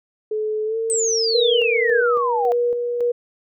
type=tone with pitch glide; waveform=sine; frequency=430.1 to 451.5 Hz; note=A4 to A4; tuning=-39 to +45 cents; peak=-20 dBFS; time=0.31-2.02 s; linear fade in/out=5 ms; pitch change=+84 cents; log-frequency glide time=0.65-0.77 s
type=exponential sweep; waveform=sine; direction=down; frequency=8372 to 693 Hz; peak=-19 dBFS; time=0.9-2.52 s; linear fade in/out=0 ms
type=tone with tremolo; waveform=sine; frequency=481.3 Hz; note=B4; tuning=45 cents flat; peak=-16 dBFS; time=1.34-3.12 s; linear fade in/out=10 ms; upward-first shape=square; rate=1.8 Hz; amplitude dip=40%
effects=none